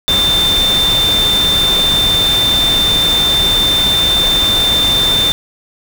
sine tone in noise, 3574 Hz, A7, 26 cents sharp, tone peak -10 dBFS, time 0.08-5.32 s, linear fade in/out 0 ms, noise pink, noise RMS -19 dBFS, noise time 0.08-5.32 s, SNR +6 dB, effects none

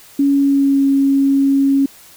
sine tone with pitch glide, 280 to 275 Hz, C#4 to C#4, +18 to -14 cents, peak -10 dBFS, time 0.19-1.86 s, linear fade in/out 5 ms, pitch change -32 cents, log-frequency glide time 0.3-0.85 s, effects white hiss -43 dBFS RMS until 2.16 s

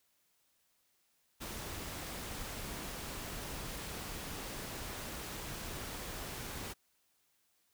pink noise, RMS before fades -43 dBFS, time 1.4-6.74 s, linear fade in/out 20 ms, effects white hiss -75 dBFS RMS until 7.73 s

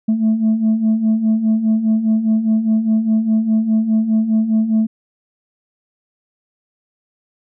sine beating tone pair, 216.4 / 221.3 Hz, A3 / A3, -29 / +10 cents, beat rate 4.9 Hz, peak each -18 / -12 dBFS, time 0.08-4.87 s, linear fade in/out 10 ms, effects tanh soft clip ceiling -9 dBFS

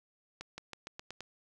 accelerating click train, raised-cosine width 0.2 ms, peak -25 dBFS, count 7, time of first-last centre 0.41-1.207 s, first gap 170 ms, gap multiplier 0.9, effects none

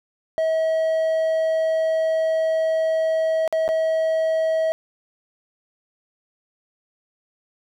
triangle tone with dropouts, 642 Hz, E5, 46 cents flat, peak -16 dBFS, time 0.38-4.72 s, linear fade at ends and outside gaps 0 ms, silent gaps 3.477-3.526 / 3.679-3.689 s, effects none

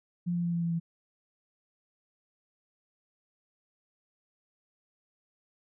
sine tone with pitch steps, 174.61 / 173.1 / 171.61 / 170.13 / 168.66 / 167.21 Hz, F3 / F3 / F3 / F3 / E3 / E3, 0 / -15 / -30 / -45 / +40 / +25 cents, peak -27 dBFS, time 0.26-0.8 s, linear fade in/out 20 ms, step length 90 ms, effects none

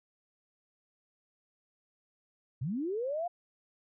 sine linear sweep, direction up, 110 to 720 Hz, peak -31 dBFS, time 2.61-3.28 s, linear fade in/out 10 ms, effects none

